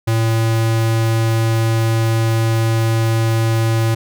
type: tone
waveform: square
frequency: 113 Hz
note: A2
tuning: 47 cents sharp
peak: -14 dBFS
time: 0.07-3.95 s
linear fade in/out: 10 ms
effects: none